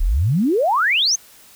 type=exponential sweep; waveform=sine; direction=up; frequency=32.28 to 6660 Hz; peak=-14 dBFS; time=0-1.16 s; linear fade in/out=10 ms; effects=white hiss -47 dBFS RMS until 1.55 s